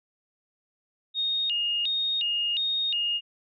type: tone with vibrato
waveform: sine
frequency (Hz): 3251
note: G#7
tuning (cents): -38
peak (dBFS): -24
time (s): 1.14-3.21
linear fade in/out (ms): 50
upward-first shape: square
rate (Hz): 1.4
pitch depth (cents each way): 230
effects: none